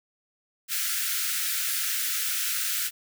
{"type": "high-pass noise", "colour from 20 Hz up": "white", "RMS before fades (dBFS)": -28, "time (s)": [0.68, 2.91], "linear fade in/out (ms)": 50, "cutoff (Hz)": 1300, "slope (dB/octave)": 96, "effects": []}